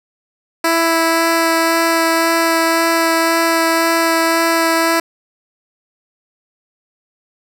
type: tone with vibrato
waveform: 10% pulse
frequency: 330 Hz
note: E4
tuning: 2 cents sharp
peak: -4 dBFS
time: 0.64-5 s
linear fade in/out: 5 ms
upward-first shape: sine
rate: 1.9 Hz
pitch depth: 8 cents each way
effects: none

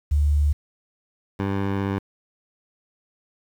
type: tone pair in turn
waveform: sine / 15% pulse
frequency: 73.42 / 98.37 Hz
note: D2 / G2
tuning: 0 / +7 cents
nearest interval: perfect fourth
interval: 507 cents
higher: second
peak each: -16 dBFS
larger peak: neither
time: 0.11-0.53 / 1.39-1.99 s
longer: second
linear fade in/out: 10 ms
effects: low-pass 2000 Hz 12 dB/octave + 8-bit

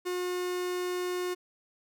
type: tone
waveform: 45% pulse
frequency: 360 Hz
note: F#4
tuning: 47 cents flat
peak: -30 dBFS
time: 0.05-1.35 s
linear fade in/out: 20 ms
effects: none

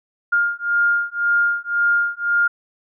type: beating tone pair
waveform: sine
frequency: 1409 / 1410.9 Hz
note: F6 / F6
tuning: +15 / +17 cents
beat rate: 1.9 Hz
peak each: -19 dBFS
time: 0.32-2.48 s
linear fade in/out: 10 ms
effects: none

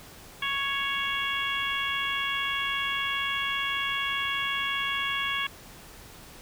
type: harmonic tone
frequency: 555 Hz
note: C#5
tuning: 2 cents sharp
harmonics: 2 / 3 / 4 / 5 / 6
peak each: -33 / -33 / -33 / -33 / -33 dBFS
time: 0.42-5.47 s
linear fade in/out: 5 ms
effects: pink hiss -48 dBFS RMS until 6.41 s

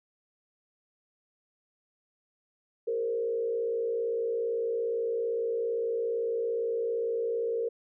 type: tone with frequency modulation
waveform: sine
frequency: 462.1 Hz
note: A#4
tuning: 15 cents flat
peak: -27 dBFS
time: 2.87-7.69 s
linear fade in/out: 10 ms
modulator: 57.6 Hz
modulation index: 0.7
effects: none

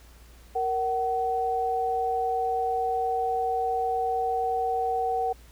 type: tone pair together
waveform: sine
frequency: 466.2 / 754.8 Hz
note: A#4 / F#5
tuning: 0 / +34 cents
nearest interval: minor sixth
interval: 834 cents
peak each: -29 / -25 dBFS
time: 0.55-5.33 s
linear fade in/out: 10 ms
effects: added 58 Hz sine -49 dBFS peak until 5.51 s + pink hiss -56 dBFS RMS until 5.51 s

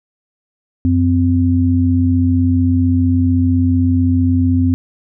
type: tone pair together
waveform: sine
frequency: 91.3 / 258.2 Hz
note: F#2 / C4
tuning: -23 / -23 cents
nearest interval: octave + tritone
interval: 1800 cents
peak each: -13 dBFS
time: 0.85-4.74 s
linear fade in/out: 0 ms
effects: none

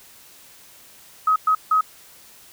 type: tone bursts at uneven times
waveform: sine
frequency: 1269 Hz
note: D#6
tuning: 34 cents sharp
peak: -14 dBFS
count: 3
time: 1.27-1.36 / 1.47-1.55 / 1.71-1.81 s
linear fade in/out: 5 ms
effects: white hiss -48 dBFS RMS until 2.52 s

